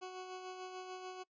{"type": "tone with tremolo", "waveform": "20% pulse", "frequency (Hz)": 370, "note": "F#4", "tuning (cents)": 0, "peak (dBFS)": -38, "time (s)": [0.01, 1.24], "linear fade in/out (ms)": 20, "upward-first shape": "sine", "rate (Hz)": 6.8, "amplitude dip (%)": 40, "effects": ["noise-tail reverb RT60 0.1 s tail -24 dB re dry", "resampled to 16000 Hz"]}